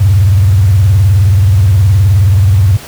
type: tone with vibrato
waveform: sine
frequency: 96.3 Hz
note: G2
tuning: 30 cents flat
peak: -3 dBFS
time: 0-2.77 s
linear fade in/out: 10 ms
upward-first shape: square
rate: 19 Hz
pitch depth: 170 cents each way
effects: pink hiss -29 dBFS RMS until 2.87 s + high-pass 60 Hz 12 dB/octave